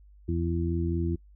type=harmonic tone; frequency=84.4 Hz; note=E2; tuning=41 cents sharp; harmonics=1 / 2 / 3 / 4; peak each=-28 / -32 / -36 / -31 dBFS; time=0.28-1.16 s; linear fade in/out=10 ms; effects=noise-tail reverb RT60 0.1 s tail -25 dB re dry + added 50 Hz sine -51 dBFS peak until 1.35 s